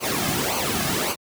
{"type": "noise with flanger", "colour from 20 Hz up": "pink", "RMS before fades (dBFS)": -24, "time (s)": [0, 1.16], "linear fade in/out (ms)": 50, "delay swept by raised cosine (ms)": [0.55, 2.15], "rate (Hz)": 1.8, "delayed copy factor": -0.7, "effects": ["high-pass 80 Hz 12 dB/octave"]}